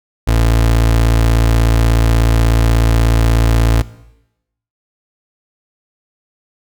30% pulse tone, 56.5 Hz, A1, 47 cents sharp, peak -7 dBFS, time 0.27-3.82 s, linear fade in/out 10 ms, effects noise-tail reverb RT60 0.9 s tail -18 dB re dry

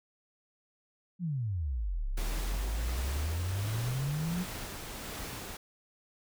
sine exponential two-way sweep, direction down then up, 187.9 to 32.74 to 187.9 Hz, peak -30 dBFS, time 1.19-4.46 s, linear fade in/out 50 ms, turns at 2.08 s
pink noise with tremolo, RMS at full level -40 dBFS, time 2.17-5.57 s, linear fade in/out 5 ms, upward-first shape sine, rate 1.4 Hz, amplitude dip 25%
effects none

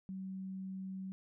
sine tone, 190 Hz, F#3, 46 cents sharp, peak -40 dBFS, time 0.09-1.12 s, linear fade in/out 0 ms, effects none

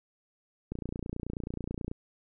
click train, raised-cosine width 3 ms, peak -22 dBFS, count 36, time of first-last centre 0.72-1.915 s, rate 29.3 Hz, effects none

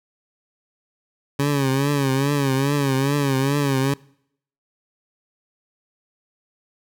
20% pulse tone with vibrato, 138.59 Hz, C#3, in tune, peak -13 dBFS, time 1.39-3.94 s, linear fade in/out 5 ms, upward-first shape triangle, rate 2.4 Hz, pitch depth 97 cents each way, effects noise-tail reverb RT60 0.7 s tail -24 dB re dry

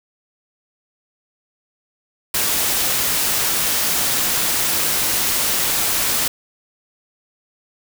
white noise, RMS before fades -19 dBFS, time 2.34-6.28 s, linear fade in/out 5 ms, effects none

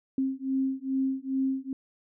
sine beating tone pair, 265.1 / 267.5 Hz, C4 / C4, +23 / +38 cents, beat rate 2.4 Hz, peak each -29 dBFS, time 0.18-1.73 s, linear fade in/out 2 ms, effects none

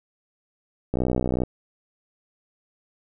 click train, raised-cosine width 2 ms, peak -10 dBFS, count 32, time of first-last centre 0.94-1.435 s, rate 62.6 Hz, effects none

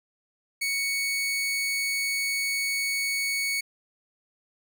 sawtooth tone, 2224 Hz, C#7, 5 cents sharp, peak -22 dBFS, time 0.61-3.61 s, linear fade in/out 10 ms, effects none

